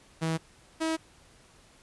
sawtooth tone pair in turn, 161.9 / 321.5 Hz, E3 / E4, -31 / -43 cents, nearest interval octave, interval 1188 cents, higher second, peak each -23 dBFS, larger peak neither, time 0.21-0.38 / 0.8-0.97 s, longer neither, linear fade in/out 20 ms, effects pink hiss -58 dBFS RMS until 1.82 s + resampled to 24000 Hz

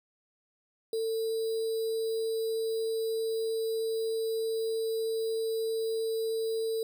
sine tone with sample-and-hold, 448.4 Hz, A4, 33 cents sharp, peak -28 dBFS, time 0.93-6.83 s, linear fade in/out 2 ms, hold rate 4410 Hz, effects none

